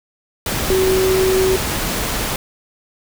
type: tone in noise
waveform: sine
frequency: 377.1 Hz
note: F#4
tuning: 33 cents sharp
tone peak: -13 dBFS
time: 0.7-1.56 s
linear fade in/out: 2 ms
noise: pink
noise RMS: -21 dBFS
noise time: 0.46-2.36 s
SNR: +5 dB
effects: none